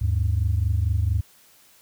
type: tone pair together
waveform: sine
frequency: 77.24 / 101.6 Hz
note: D#2 / G#2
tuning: -12 / -38 cents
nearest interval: perfect fourth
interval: 474 cents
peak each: -21 / -21 dBFS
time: 0.01-1.21 s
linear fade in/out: 10 ms
effects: tanh soft clip ceiling -13 dBFS + white hiss -55 dBFS RMS until 1.81 s